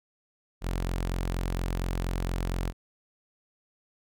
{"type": "tone", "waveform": "sawtooth", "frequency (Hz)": 44.27, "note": "F1", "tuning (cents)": 24, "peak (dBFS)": -24, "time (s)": [0.61, 2.73], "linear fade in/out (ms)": 50, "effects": []}